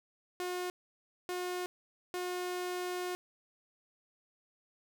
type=tone bursts at uneven times; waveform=sawtooth; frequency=360 Hz; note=F#4; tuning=47 cents flat; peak=-31 dBFS; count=3; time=0.4-0.7 / 1.29-1.66 / 2.14-3.15 s; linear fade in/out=0 ms; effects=none